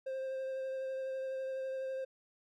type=tone with vibrato; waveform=triangle; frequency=528 Hz; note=C5; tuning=16 cents sharp; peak=-34 dBFS; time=0.06-2.05 s; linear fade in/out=10 ms; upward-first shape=triangle; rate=12 Hz; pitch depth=15 cents each way; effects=none